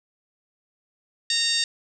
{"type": "harmonic tone", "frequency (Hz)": 923, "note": "A#5", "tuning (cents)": -17, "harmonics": [2, 3, 4, 5, 6, 7, 8, 9], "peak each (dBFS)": [-31, -32, -25, -25, -30, -36, -33, -35], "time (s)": [1.3, 1.64], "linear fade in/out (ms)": 2, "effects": []}